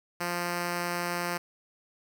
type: tone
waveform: 5% pulse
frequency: 174.7 Hz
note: F3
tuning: 1 cent sharp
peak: -18 dBFS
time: 0.2-1.38 s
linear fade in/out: 10 ms
effects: none